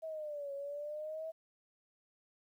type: exponential two-way sweep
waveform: sine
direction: down then up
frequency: 650 to 554.4 to 650 Hz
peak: -39 dBFS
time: 0.02-1.32 s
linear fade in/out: 20 ms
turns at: 0.53 s
effects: 12-bit